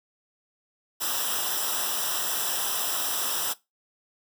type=noise with comb filter; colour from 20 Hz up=white; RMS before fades=-28 dBFS; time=1-3.54 s; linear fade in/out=20 ms; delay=0.45 ms; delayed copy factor=-0.85; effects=noise-tail reverb RT60 0.2 s tail -19 dB re dry